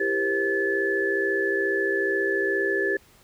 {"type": "tone cluster", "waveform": "sine", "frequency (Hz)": [332.6, 394.9, 469.3, 529, 1729], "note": ["E4", "G4", "A#4", "C5", "A6"], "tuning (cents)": [16, 13, 12, 19, -31], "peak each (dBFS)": [-32, -25, -34, -33, -25], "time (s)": [0, 2.97], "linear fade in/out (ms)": 5, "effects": ["pink hiss -56 dBFS RMS until 3.23 s"]}